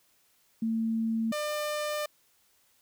sine / sawtooth tone pair in turn, 225 / 599.2 Hz, A3 / D5, +39 / +35 cents, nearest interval octave + perfect fourth, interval 1696 cents, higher second, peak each -26 dBFS, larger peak neither, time 0.62-1.32 / 1.32-2.06 s, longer second, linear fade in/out 5 ms, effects white hiss -67 dBFS RMS until 2.81 s

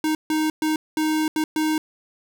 square tone bursts at uneven times, 311.1 Hz, D#4, in tune, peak -20 dBFS, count 6, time 0.04-0.15 / 0.3-0.5 / 0.62-0.76 / 0.97-1.28 / 1.36-1.44 / 1.56-1.78 s, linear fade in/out 2 ms, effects none

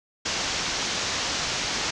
white low-pass noise, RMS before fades -28 dBFS, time 0.25-1.91 s, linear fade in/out 10 ms, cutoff 6600 Hz, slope 48 dB/octave, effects none

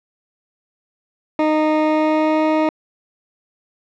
20% pulse tone with pitch glide, 308.6 to 311.6 Hz, D#4 to D#4, -14 to +3 cents, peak -9 dBFS, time 1.39-2.69 s, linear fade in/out 2 ms, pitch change +17 cents, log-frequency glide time 1.82-2.44 s, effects low-pass 2000 Hz 12 dB/octave

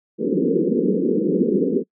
white band-pass noise, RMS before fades -19 dBFS, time 0.18-1.84 s, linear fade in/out 50 ms, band 170 to 480 Hz, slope 96 dB/octave, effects noise-tail reverb RT60 0.1 s tail -25 dB re dry

